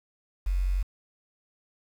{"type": "tone with quantisation", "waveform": "sine", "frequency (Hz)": 46, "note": "F#1", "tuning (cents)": -9, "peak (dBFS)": -23, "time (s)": [0.46, 0.83], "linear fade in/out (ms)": 10, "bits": 8, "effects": []}